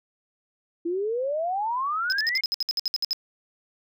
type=exponential sweep; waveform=sine; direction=up; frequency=329.6 to 2185 Hz; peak=-24 dBFS; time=0.85-2.41 s; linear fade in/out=10 ms
type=tone bursts; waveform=triangle; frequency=5090 Hz; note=D#8; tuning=39 cents sharp; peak=-21 dBFS; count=13; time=2.1-3.131 s; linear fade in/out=0 ms; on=23 ms; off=61 ms
effects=none